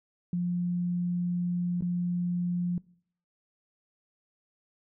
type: tone with dropouts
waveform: sine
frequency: 176.2 Hz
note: F3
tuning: 16 cents sharp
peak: -26 dBFS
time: 0.33-2.78 s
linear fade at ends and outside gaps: 2 ms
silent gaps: 1.809-1.822 s
effects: noise-tail reverb RT60 0.6 s tail -23 dB re dry